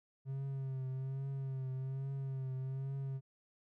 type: tone with vibrato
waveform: triangle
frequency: 133.7 Hz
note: C3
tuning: 38 cents sharp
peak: -35 dBFS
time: 0.25-3.21 s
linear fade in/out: 50 ms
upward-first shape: triangle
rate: 1.2 Hz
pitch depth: 48 cents each way
effects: none